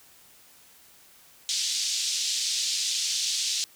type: band-pass noise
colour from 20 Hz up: pink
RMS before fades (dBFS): -28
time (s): 1.49-3.64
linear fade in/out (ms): 0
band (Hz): 3600 to 7200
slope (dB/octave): 24
effects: white hiss -55 dBFS RMS until 3.75 s